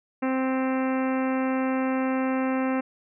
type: harmonic tone with a mistuned harmonic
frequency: 261.6 Hz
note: C4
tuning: in tune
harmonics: 1 / 2 / 3 / 4 / 5 / 6 / 7 / 8 / 9 / 10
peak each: -24 / -30 / -34 / -36 / -38 / -40 / -41 / -42 / -43 / -44 dBFS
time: 0.22-2.81 s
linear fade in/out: 10 ms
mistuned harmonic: 10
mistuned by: +51 cents
effects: none